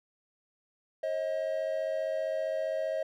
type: tone pair together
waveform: triangle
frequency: 538.8 / 634 Hz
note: C#5 / D#5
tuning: -49 / +32 cents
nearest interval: minor third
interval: 281 cents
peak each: -32 / -29 dBFS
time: 1.03-3.03 s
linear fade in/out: 5 ms
effects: none